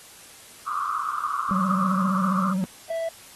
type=band-pass noise; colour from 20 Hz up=white; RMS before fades=-27 dBFS; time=0.66-2.54 s; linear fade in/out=20 ms; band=1100 to 1300 Hz; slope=96 dB/octave
type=tone with vibrato; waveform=triangle; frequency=188.7 Hz; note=F#3; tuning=34 cents sharp; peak=-20 dBFS; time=1.51-2.64 s; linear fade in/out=0 ms; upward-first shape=sine; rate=15 Hz; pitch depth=67 cents each way
type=tone; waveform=triangle; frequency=659.3 Hz; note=E5; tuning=in tune; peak=-23 dBFS; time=2.9-3.09 s; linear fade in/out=5 ms
effects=white hiss -47 dBFS RMS until 3.35 s + AAC 32 kbps